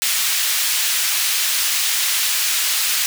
pink high-pass noise, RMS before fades -19 dBFS, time 0.02-3.06 s, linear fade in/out 0 ms, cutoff 2500 Hz, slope 12 dB/octave, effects none

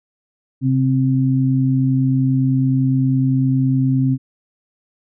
sine tone pair together, 133 / 262.8 Hz, C3 / C4, +29 / +8 cents, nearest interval octave, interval 1179 cents, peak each -15 / -17 dBFS, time 0.61-4.18 s, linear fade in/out 50 ms, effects none

